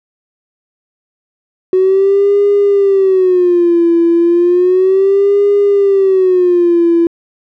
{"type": "tone with vibrato", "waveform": "triangle", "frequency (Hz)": 370, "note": "F#4", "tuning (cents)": 0, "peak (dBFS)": -3, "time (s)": [1.73, 7.07], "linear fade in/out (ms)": 2, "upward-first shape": "sine", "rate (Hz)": 0.33, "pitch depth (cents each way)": 160, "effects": ["tanh soft clip ceiling -4 dBFS"]}